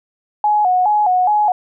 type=tone with vibrato; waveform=sine; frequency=784 Hz; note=G5; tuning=in tune; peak=-11 dBFS; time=0.44-1.52 s; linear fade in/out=2 ms; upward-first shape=square; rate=2.4 Hz; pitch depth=120 cents each way; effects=none